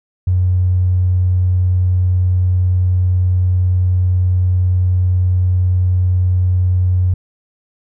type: tone with tanh clipping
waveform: triangle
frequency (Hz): 91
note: F#2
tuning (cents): -28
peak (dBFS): -10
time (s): 0.27-7.14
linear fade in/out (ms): 5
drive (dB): 2
effects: none